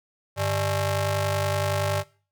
sawtooth ring-modulated tone, 246.9 Hz, B3, in tune, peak -16 dBFS, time 0.36-2.04 s, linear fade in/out 50 ms, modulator 345 Hz, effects noise-tail reverb RT60 0.4 s tail -21 dB re dry

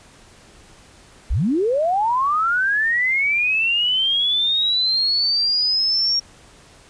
sine linear sweep, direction up, 32 to 5588 Hz, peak -16 dBFS, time 1.3-6.2 s, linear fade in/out 10 ms, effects pink hiss -48 dBFS RMS until 6.89 s + resampled to 22050 Hz

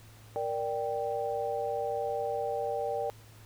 sine chord, G minor, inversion first, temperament equal, 466.2 / 587.3 / 784 Hz, Bb4 / D5 / G5, 0 / 0 / 0 cents, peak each -34 dBFS, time 0.36-3.1 s, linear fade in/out 0 ms, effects added 109 Hz sine -52 dBFS peak until 3.45 s + pink hiss -57 dBFS RMS until 3.45 s

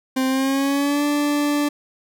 40% pulse tone with pitch glide, 261.6 to 291.9 Hz, C4 to D4, 0 to -10 cents, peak -17 dBFS, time 0.16-1.69 s, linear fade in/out 10 ms, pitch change +190 cents, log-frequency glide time 0.27-1.04 s, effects none

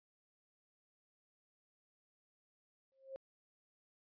sine tone with exponential growth, 535 Hz, C5, 38 cents sharp, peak -40 dBFS, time 2.92-3.16 s, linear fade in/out 0 ms, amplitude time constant 51 ms, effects resampled to 11025 Hz

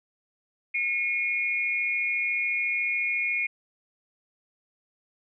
sine tone pair together, 2168 / 2434 Hz, C#7 / D#7, -39 / -39 cents, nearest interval major second, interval 200 cents, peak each -27 dBFS, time 0.74-3.47 s, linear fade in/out 10 ms, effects none

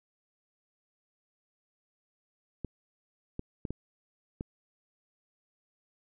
clicks, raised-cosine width 3 ms, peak -22 dBFS, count 5, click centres 2.647 / 3.394 / 3.652 / 3.706 / 4.409 s, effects none

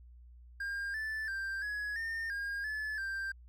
triangle tone with pitch steps, 1607 / 1754 / 1578 / 1679 / 1817 / 1621 / 1726 / 1577 Hz, G6 / A6 / G6 / G#6 / A#6 / G#6 / A6 / G6, +43 / -6 / +11 / +18 / -45 / -42 / -34 / +10 cents, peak -33 dBFS, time 0.6-3.32 s, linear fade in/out 5 ms, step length 340 ms, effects added 60 Hz sine -52 dBFS peak until 3.48 s

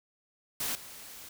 white noise with level steps, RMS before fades -33 / -47 dBFS, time 0.6-1.29 s, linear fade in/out 5 ms, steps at 0.75 s, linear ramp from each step 2 ms, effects none

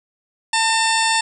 harmonic tone with a mistuned harmonic, 894 Hz, A5, 27 cents sharp, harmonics 1 / 2 / 3 / 4 / 5 / 6 / 8 / 9 / 10, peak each -19 / -22 / -24 / -25 / -26 / -27 / -28 / -29 / -29 dBFS, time 0.53-1.21 s, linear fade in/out 5 ms, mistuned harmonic 2, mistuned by +22 cents, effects 8-bit

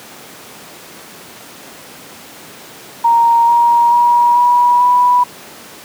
sine tone with pitch steps, 932.3 / 944.8 / 957.4 / 970.2 / 983.2 Hz, A#5 / A#5 / A#5 / B5 / B5, 0 / +23 / +46 / -31 / -8 cents, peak -7 dBFS, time 3.04-5.24 s, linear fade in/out 10 ms, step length 440 ms, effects pink hiss -35 dBFS RMS until 5.84 s + high-pass 200 Hz 12 dB/octave

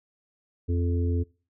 harmonic tone, 86.4 Hz, F2, 18 cents flat, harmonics 1 / 3 / 4 / 5, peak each -23 / -32 / -38 / -35 dBFS, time 0.68-1.24 s, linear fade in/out 20 ms, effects noise-tail reverb RT60 0.4 s tail -24 dB re dry

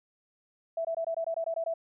sine tone bursts, 660 Hz, E5, 2 cents sharp, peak -28 dBFS, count 10, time 0.77-1.739 s, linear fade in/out 5 ms, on 78 ms, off 21 ms, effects none

